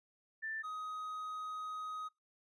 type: tone pair in turn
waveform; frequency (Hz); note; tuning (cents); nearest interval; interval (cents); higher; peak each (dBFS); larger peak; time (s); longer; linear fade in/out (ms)
sine / triangle; 1772 / 1256.6; A6 / D#6; +12 / +17; tritone; 595; first; -38 / -38; neither; 0.42-0.63 / 0.63-2.09; second; 20
effects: noise-tail reverb RT60 0.2 s tail -24 dB re dry + resampled to 24000 Hz